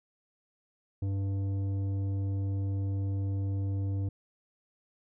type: tone with tanh clipping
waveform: sine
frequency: 98 Hz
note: G2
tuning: in tune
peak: -30 dBFS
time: 1.02-4.09 s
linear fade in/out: 5 ms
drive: 10 dB
effects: none